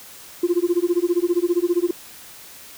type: tone with tremolo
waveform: sine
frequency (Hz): 349.2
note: F4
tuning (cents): 0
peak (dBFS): -12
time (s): 0.43-1.91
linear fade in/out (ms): 5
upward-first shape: sine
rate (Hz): 15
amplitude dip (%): 100
effects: tanh soft clip ceiling -11 dBFS + white hiss -42 dBFS RMS until 2.77 s